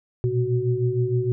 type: tone cluster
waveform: sine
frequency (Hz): 118.2 / 124.7 / 371.6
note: A#2 / B2 / F#4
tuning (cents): +24 / +17 / +7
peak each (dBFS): -24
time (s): 0.24-1.32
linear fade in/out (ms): 0
effects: none